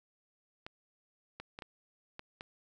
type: clicks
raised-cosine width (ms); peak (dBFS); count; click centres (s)
0.3; -27; 6; 0.665 / 1.4 / 1.589 / 1.622 / 2.194 / 2.409
effects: none